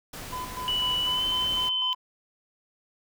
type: noise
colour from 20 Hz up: pink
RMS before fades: -39 dBFS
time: 0.13-1.69 s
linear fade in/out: 5 ms
type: tone with tremolo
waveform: triangle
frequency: 1007 Hz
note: B5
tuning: 33 cents sharp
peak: -30 dBFS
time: 0.32-1.95 s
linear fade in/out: 10 ms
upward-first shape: square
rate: 4 Hz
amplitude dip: 65%
type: tone with pitch glide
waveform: sine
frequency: 2960 to 3061 Hz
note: F#7 to G7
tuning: 0 to -42 cents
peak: -24 dBFS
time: 0.68-1.93 s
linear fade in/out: 0 ms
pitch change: +58 cents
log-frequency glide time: 1.03-1.25 s
effects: none